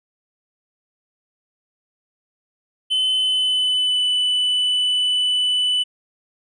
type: tone with pitch glide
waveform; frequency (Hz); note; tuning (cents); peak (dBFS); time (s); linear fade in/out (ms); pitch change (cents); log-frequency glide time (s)
triangle; 3041 to 2987; F#7 to F#7; +47 to +16; -15; 2.9-5.84; 20; -31; 3.14-4.04
effects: resampled to 22050 Hz